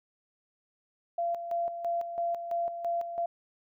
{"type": "tone with tremolo", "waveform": "sine", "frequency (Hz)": 685, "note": "F5", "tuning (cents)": -34, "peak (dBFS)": -27, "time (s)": [1.18, 3.26], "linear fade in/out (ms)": 5, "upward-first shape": "square", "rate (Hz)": 3, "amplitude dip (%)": 60, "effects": []}